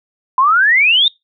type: exponential sweep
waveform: sine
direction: up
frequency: 1000 to 3729 Hz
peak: -8 dBFS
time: 0.38-1.08 s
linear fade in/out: 2 ms
effects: noise-tail reverb RT60 0.2 s tail -24 dB re dry